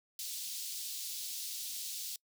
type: high-pass noise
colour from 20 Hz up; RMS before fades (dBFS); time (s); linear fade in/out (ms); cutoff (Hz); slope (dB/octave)
pink; -41; 0.19-2.16; 2; 3700; 24
effects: noise-tail reverb RT60 0.1 s tail -25 dB re dry